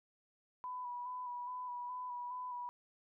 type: tone with vibrato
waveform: sine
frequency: 987.8 Hz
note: B5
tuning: in tune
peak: -40 dBFS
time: 0.64-2.69 s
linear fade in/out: 0 ms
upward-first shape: square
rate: 2.4 Hz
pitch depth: 22 cents each way
effects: none